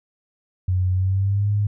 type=tone with pitch glide; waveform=sine; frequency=91.9 to 103.15 Hz; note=F#2 to G#2; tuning=-11 to -11 cents; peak=-17 dBFS; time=0.68-1.67 s; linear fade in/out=5 ms; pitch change=+200 cents; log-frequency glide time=0.92-1.5 s; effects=none